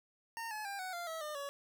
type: tone with pitch steps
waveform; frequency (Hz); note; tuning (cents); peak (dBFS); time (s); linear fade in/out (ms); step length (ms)
25% pulse; 916 / 854.7 / 797.4 / 744 / 694.2 / 647.7 / 604.3 / 563.9; A#5 / G#5 / G5 / F#5 / F5 / E5 / D5 / C#5; -31 / +49 / +29 / +9 / -11 / -31 / +49 / +30; -36; 0.37-1.49; 0; 140
effects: none